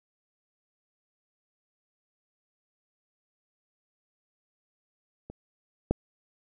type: clicks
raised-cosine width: 2 ms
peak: -27 / -10 dBFS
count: 2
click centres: 5.3 / 5.91 s
effects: none